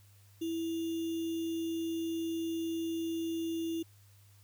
sine tone with sample-and-hold, 329.6 Hz, E4, in tune, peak -32 dBFS, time 0.41-3.83 s, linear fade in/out 10 ms, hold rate 3150 Hz, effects added 100 Hz sine -58 dBFS peak until 4.43 s + white hiss -66 dBFS RMS until 4.43 s

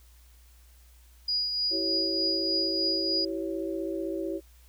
sine tone with tremolo, 4900 Hz, D#8, 27 cents flat, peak -24 dBFS, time 1.28-3.25 s, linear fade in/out 5 ms, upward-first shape triangle, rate 3.3 Hz, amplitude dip 45%
sine chord, C# diminished, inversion first, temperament equal with one note detuned, 329.6 / 385.3 / 554.4 Hz, E4 / G4 / C#5, 0 / -30 / 0 cents, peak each -32 / -34 / -36 dBFS, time 1.7-4.41 s, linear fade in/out 50 ms
effects added 60 Hz sine -53 dBFS peak until 4.68 s + white hiss -62 dBFS RMS until 4.68 s

